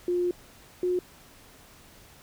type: tone pair in turn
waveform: sine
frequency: 354.5 / 360.7 Hz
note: F4 / F#4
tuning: +26 / -44 cents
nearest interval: unison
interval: 30 cents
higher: second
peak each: -23 dBFS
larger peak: neither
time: 0.08-0.31 / 0.83-0.99 s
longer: first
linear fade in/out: 2 ms
effects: pink hiss -53 dBFS RMS until 2.22 s